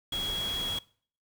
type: tone in noise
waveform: sine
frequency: 3322 Hz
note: G#7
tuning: in tune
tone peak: -30 dBFS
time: 0.12-0.79 s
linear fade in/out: 5 ms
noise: pink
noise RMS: -39 dBFS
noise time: 0.12-0.79 s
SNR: +6 dB
effects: noise-tail reverb RT60 0.5 s tail -21 dB re dry